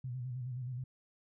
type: tone with vibrato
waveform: sine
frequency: 125.6 Hz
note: B2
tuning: 30 cents sharp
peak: -37 dBFS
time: 0.04-0.84 s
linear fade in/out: 5 ms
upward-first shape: square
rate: 9.5 Hz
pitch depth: 59 cents each way
effects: none